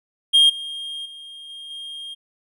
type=tone with level steps; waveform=triangle; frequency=3224 Hz; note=G7; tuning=48 cents sharp; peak=-9 / -27 / -35 / -33 / -30 dBFS; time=0.33-2.15 s; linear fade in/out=20 ms; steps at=0.49 / 1.05 / 1.49 / 1.7 s; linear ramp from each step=10 ms; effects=none